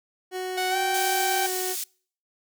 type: tone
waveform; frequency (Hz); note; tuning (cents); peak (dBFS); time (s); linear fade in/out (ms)
30% pulse; 370; F#4; 0; -26; 0.31-1.76; 50
type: tone with pitch glide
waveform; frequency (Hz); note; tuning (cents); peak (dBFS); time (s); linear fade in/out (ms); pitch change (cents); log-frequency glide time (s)
sawtooth; 740 to 776.8; F#5 to G5; 0 to -16; -20; 0.57-1.47; 10; +84; 0.7-0.77
type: high-pass noise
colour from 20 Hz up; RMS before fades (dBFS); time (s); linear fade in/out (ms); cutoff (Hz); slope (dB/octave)
pink; -31; 0.94-1.84; 5; 5400; 12
effects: noise-tail reverb RT60 0.5 s tail -26 dB re dry